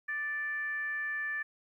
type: tone with frequency modulation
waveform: sine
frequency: 1760 Hz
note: A6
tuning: in tune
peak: -32 dBFS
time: 0.08-1.43 s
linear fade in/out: 10 ms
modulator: 574 Hz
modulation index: 0.35
effects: 12-bit